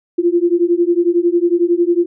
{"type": "beating tone pair", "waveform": "sine", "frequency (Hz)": [340.9, 351.9], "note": ["F4", "F4"], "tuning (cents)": [-42, 13], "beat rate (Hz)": 11, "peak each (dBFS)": -14, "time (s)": [0.18, 2.06], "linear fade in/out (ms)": 10, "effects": []}